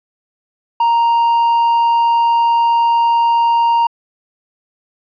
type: tone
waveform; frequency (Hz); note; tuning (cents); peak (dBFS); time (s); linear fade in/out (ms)
triangle; 932.3; A#5; 0; -8; 0.8-3.87; 5
effects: resampled to 11025 Hz